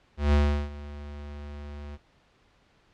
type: tone with ADSR envelope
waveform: square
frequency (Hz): 72.8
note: D2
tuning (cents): -15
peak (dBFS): -18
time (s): 0.17-1.98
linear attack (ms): 160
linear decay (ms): 360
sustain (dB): -20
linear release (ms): 36
effects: pink hiss -63 dBFS RMS until 2.93 s + low-pass 4000 Hz 12 dB/octave